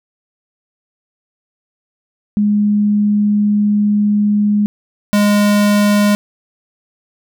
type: tone pair in turn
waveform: sine / square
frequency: 207.5 / 206.1 Hz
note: G#3 / G#3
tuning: -1 / -13 cents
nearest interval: unison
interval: 12 cents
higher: first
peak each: -10 dBFS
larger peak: neither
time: 2.37-4.66 / 5.13-6.15 s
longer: first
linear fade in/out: 0 ms
effects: none